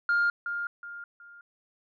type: tone with echo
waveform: sine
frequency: 1407 Hz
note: F6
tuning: 12 cents sharp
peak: -20 dBFS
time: 0.09-0.3 s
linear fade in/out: 2 ms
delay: 370 ms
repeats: 3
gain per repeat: -9 dB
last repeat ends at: 1.41 s
effects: tanh soft clip ceiling -19 dBFS